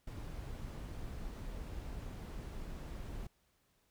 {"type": "noise", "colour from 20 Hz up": "brown", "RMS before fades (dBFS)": -44, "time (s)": [0.07, 3.27], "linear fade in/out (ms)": 5, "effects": ["pink hiss -75 dBFS RMS until 3.9 s"]}